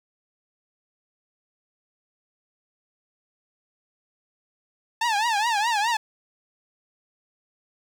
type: tone with vibrato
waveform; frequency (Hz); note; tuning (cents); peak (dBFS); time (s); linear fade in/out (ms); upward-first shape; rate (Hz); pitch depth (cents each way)
sawtooth; 880; A5; 0; -17; 5.01-5.97; 5; triangle; 4.8; 180
effects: low-pass 7000 Hz 12 dB/octave + 8-bit